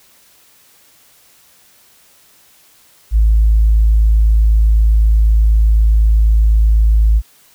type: tone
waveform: sine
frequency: 54 Hz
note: A1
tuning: 32 cents flat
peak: -6 dBFS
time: 3.11-7.22 s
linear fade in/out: 50 ms
effects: tanh soft clip ceiling -3 dBFS + white hiss -49 dBFS RMS until 7.54 s